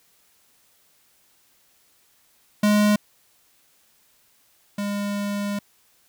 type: tone pair in turn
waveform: square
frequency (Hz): 208.5 / 203.2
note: G#3 / G#3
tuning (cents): +7 / -38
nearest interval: unison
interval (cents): 45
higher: first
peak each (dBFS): -16 / -25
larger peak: first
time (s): 2.63-2.96 / 4.78-5.59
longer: second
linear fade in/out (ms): 5
effects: white hiss -61 dBFS RMS until 6.08 s